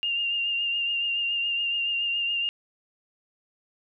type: tone with vibrato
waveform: sine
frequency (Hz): 2800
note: F7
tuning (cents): +4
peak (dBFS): -24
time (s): 0.03-2.49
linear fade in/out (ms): 0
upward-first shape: triangle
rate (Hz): 7.1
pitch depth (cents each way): 30
effects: none